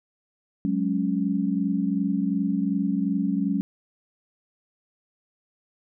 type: chord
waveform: sine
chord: F# suspended second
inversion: none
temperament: equal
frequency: 185 / 207.7 / 277.2 Hz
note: F#3 / G#3 / C#4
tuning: 0 / 0 / 0 cents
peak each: -26 dBFS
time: 0.65-3.61 s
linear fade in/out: 0 ms
effects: none